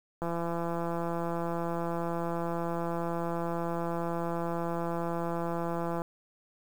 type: click train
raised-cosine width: 1 ms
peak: -20 dBFS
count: 981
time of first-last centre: 0.22-6.019 s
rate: 169 Hz
effects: 8-bit